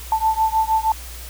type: beating tone pair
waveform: sine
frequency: 880 / 886.4 Hz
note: A5 / A5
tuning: 0 / +13 cents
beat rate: 6.4 Hz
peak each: -19 dBFS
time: 0.12-0.92 s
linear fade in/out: 2 ms
effects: added 60 Hz sine -34 dBFS peak until 1.29 s + white hiss -38 dBFS RMS until 1.29 s